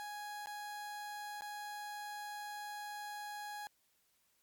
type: tone with dropouts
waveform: 30% pulse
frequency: 830.6 Hz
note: G#5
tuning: in tune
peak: -40 dBFS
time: 0-3.67 s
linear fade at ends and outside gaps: 0 ms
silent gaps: 0.459-0.471 / 1.409-1.42 s
effects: white hiss -75 dBFS RMS until 4.42 s + MP3 96 kbps